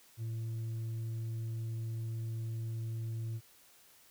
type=tone with tanh clipping; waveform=sine; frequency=113.1 Hz; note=A2; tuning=48 cents sharp; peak=-36 dBFS; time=0.17-3.41 s; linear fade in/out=50 ms; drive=3 dB; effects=white hiss -62 dBFS RMS until 4.1 s